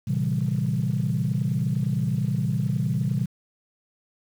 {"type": "chord", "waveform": "sine", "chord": "A# diminished seventh", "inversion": "none", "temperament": "equal with one note detuned", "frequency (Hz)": [116.54, 135.9, 164.81, 196], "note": ["A#2", "C#3", "E3", "G3"], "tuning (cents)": [0, -34, 0, 0], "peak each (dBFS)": [-27, -25, -27, -28], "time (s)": [0.07, 3.26], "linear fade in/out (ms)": 10, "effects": ["tanh soft clip ceiling -14 dBFS", "8-bit"]}